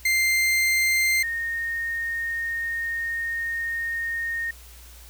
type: tone pair in turn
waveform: 40% pulse / sine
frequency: 2093 / 1845.4 Hz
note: C7 / A#6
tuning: 0 / -18 cents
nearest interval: major second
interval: 218 cents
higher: first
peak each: -18 / -25 dBFS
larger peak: first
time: 0.05-1.23 / 1.23-4.51 s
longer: second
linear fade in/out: 5 ms
effects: added 60 Hz sine -45 dBFS peak until 5.09 s + white hiss -49 dBFS RMS until 5.09 s